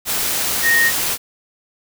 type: tone in noise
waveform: sine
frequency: 1858 Hz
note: A#6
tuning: 6 cents flat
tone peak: -12 dBFS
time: 0.62-0.92 s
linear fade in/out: 50 ms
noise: white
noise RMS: -20 dBFS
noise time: 0.05-1.18 s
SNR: +5 dB
effects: none